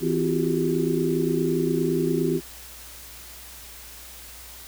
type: tone cluster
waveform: sine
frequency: 163.6 / 256.7 / 339.2 / 366.7 / 396.5 Hz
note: E3 / C4 / E4 / F#4 / G4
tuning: -13 / -33 / +50 / -15 / +20 cents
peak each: -27 dBFS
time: 0-2.41 s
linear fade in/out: 50 ms
effects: added 60 Hz sine -48 dBFS peak until 4.67 s + white hiss -43 dBFS RMS until 4.67 s